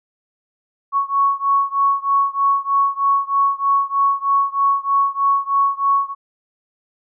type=beating tone pair; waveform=sine; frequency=1108.7 / 1111.9 Hz; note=C#6 / C#6; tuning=0 / +5 cents; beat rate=3.2 Hz; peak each=-17 / -18 dBFS; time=0.92-6.15 s; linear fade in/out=50 ms; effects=none